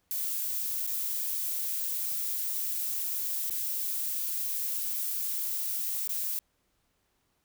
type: noise with dropouts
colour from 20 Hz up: violet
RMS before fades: -32 dBFS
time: 0.11-6.39 s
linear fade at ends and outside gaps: 0 ms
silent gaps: 0.866-0.874 / 3.497-3.508 / 6.075-6.092 s
effects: pink hiss -74 dBFS RMS until 7.44 s